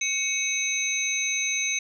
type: tone cluster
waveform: sine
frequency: 2226 / 2565 / 3845 / 6210 Hz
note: C#7 / E7 / B7 / G8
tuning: +7 / -48 / -47 / -17 cents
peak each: -30 / -29 / -31 / -27 dBFS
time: 0.01-1.79 s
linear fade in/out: 5 ms
effects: tanh soft clip ceiling -13 dBFS